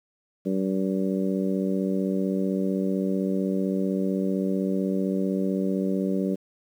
harmonic tone, 95.7 Hz, G2, 41 cents flat, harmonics 2 / 3 / 4 / 5 / 6, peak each -25 / -29 / -31 / -33 / -35 dBFS, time 0.45-6.36 s, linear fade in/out 20 ms, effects 9-bit

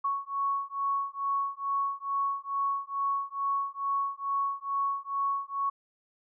sine beating tone pair, 1108.7 / 1111 Hz, C#6 / C#6, 0 / +4 cents, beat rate 2.3 Hz, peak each -31 dBFS, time 0.04-5.7 s, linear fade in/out 10 ms, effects none

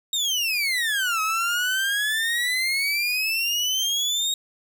30% pulse exponential two-way sweep, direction down then up, 3771 to 1270 to 3771 Hz, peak -19 dBFS, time 0.13-4.34 s, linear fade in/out 2 ms, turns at 1.21 s, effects none

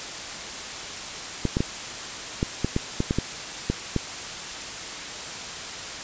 clicks, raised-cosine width 3 ms, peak -9 dBFS, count 11, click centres 1.453 / 1.569 / 1.605 / 2.429 / 2.646 / 2.764 / 3.004 / 3.109 / 3.186 / 3.7 / 3.963 s, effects white hiss -34 dBFS RMS until 6.03 s + resampled to 16000 Hz

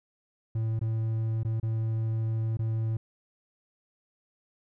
triangle tone with dropouts, 111.7 Hz, A2, 27 cents sharp, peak -24 dBFS, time 0.55-2.97 s, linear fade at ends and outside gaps 5 ms, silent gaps 0.793-0.812 / 1.433-1.448 / 1.6-1.629 / 2.571-2.591 s, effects none

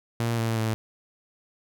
sawtooth tone with pitch steps, 116.54 / 113.75 / 111.02 Hz, A#2 / A#2 / A2, 0 / -42 / +16 cents, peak -20 dBFS, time 0.2-0.74 s, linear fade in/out 0 ms, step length 180 ms, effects none

